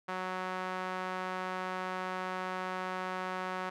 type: tone with band-pass filter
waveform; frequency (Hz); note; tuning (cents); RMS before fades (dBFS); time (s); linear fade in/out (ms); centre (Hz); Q
sawtooth; 185; F#3; 0; -37; 0.08-3.7; 10; 1200; 1.2
effects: none